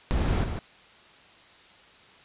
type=noise with echo; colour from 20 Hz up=brown; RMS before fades=-25 dBFS; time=0.11-0.44 s; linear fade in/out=0 ms; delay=150 ms; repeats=1; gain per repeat=-6 dB; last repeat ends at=0.59 s; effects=white hiss -53 dBFS RMS until 2.24 s + resampled to 8000 Hz